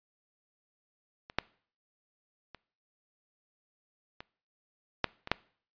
clicks, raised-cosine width 0.3 ms, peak -29 / -10 / -29 / -26 / -9 / -23 / -8 dBFS, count 7, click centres 1.299 / 1.386 / 2.547 / 4.205 / 5.043 / 5.274 / 5.316 s, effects noise-tail reverb RT60 0.5 s tail -23 dB re dry + resampled to 11025 Hz

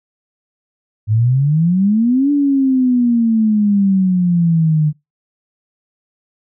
sine exponential two-way sweep, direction up then down, 103.83 to 290.9 to 149.3 Hz, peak -10 dBFS, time 1.07-4.93 s, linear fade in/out 50 ms, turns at 2.31 s, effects noise-tail reverb RT60 0.2 s tail -23 dB re dry

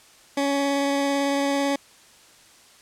20% pulse tone with vibrato, 279.8 Hz, C#4, 16 cents sharp, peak -16 dBFS, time 0.37-1.76 s, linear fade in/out 5 ms, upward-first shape sine, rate 18 Hz, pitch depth 10 cents each way, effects white hiss -52 dBFS RMS until 2.81 s + low-pass 9000 Hz 12 dB/octave

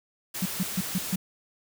white noise, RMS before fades -34 dBFS, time 0.34-1.16 s, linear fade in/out 10 ms
sine tone bursts, 185 Hz, F#3, in tune, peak -23 dBFS, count 5, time 0.42-1.16 s, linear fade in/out 5 ms, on 36 ms, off 140 ms
effects none

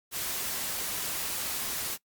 white noise, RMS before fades -33 dBFS, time 0.11-1.98 s, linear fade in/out 50 ms, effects noise-tail reverb RT60 0.1 s tail -21 dB re dry + Opus 48 kbps

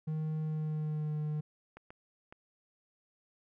triangle tone with pitch glide, 156 to 151.65 Hz, D#3 to D#3, +5 to -44 cents, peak -30 dBFS, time 0.07-1.41 s, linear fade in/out 10 ms, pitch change -49 cents, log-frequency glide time 0.41-1.16 s
clicks, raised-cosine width 0.5 ms, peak -34 dBFS, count 3, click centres 1.77 / 1.905 / 2.325 s
effects none

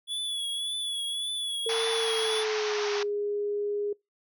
square tone with vibrato, 3401 Hz, G#7, 40 cents sharp, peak -30 dBFS, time 0.07-2.45 s, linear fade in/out 50 ms, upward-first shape triangle, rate 1.8 Hz, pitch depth 50 cents each way
sine tone with pitch glide, 453.9 to 411.4 Hz, A#4 to G#4, -46 to -16 cents, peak -27 dBFS, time 1.66-3.93 s, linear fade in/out 5 ms, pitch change -170 cents, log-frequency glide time 1.99-2.94 s
pink band-pass noise, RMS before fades -34 dBFS, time 1.69-3.03 s, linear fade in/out 2 ms, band 720 to 6200 Hz, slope 96 dB/octave
effects noise-tail reverb RT60 0.2 s tail -25 dB re dry

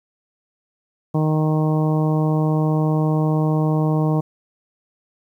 harmonic tone, 155.1 Hz, D#3, 5 cents flat, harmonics 1 / 2 / 3 / 4 / 5 / 6 / 7, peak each -17 / -23 / -27 / -29 / -31 / -33 / -34 dBFS, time 1.14-4.21 s, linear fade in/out 10 ms, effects 9-bit

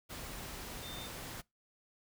sine tone in noise, 3604 Hz, A7, 41 cents sharp, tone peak -47 dBFS, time 0.82-1.08 s, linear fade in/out 20 ms, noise pink, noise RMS -45 dBFS, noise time 0.09-1.42 s, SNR -5 dB, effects noise-tail reverb RT60 0.2 s tail -24 dB re dry

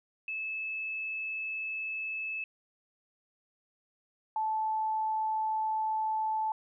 sine tone pair in turn, 2608 / 872.8 Hz, E7 / A5, -19 / -14 cents, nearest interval octave + perfect fifth, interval 1895 cents, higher first, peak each -33 / -28 dBFS, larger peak second, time 0.28-2.44 / 4.36-6.52 s, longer neither, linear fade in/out 2 ms, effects none

